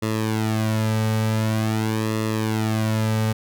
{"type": "tone with flanger", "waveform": "sawtooth", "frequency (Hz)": 109.7, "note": "A2", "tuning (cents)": -5, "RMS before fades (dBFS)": -22, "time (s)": [0.02, 3.33], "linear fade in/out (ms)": 10, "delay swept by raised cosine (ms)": [1.3, 2.9], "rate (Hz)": 0.46, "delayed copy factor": -0.8, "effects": []}